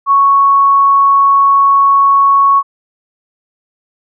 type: tone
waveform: sine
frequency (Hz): 1108.7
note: C#6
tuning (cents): 0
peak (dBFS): -5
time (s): 0.06-2.63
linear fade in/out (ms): 50
effects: none